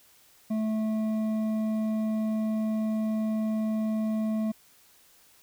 sine tone with hard clipping, 218 Hz, A3, 16 cents flat, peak -27 dBFS, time 0.5-4.52 s, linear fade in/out 10 ms, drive 7 dB, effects white hiss -59 dBFS RMS until 5.42 s

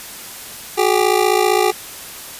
25% pulse ring-modulated tone, 395.6 Hz, G4, 16 cents sharp, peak -6 dBFS, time 0.77-1.72 s, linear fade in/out 20 ms, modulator 27.7 Hz, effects white hiss -33 dBFS RMS until 2.39 s + resampled to 32000 Hz

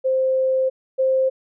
sine tone pair in turn, 523.3 / 525.5 Hz, C5 / C5, 0 / +7 cents, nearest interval unison, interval 7 cents, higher second, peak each -16 / -15 dBFS, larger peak second, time 0.04-0.7 / 0.98-1.3 s, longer first, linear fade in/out 20 ms, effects none

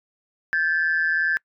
sine tone pair together, 1570 / 1732.2 Hz, G6 / A6, +2 / -28 cents, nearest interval major second, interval 170 cents, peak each -21 dBFS, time 0.53-1.37 s, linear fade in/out 0 ms, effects noise-tail reverb RT60 0.1 s tail -26 dB re dry + tanh soft clip ceiling -12 dBFS

